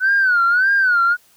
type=tone with vibrato; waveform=sine; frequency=1487 Hz; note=F#6; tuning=8 cents sharp; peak=-11 dBFS; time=0-1.17 s; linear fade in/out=50 ms; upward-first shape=sine; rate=1.7 Hz; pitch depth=140 cents each way; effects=tanh soft clip ceiling -8 dBFS + white hiss -54 dBFS RMS until 1.36 s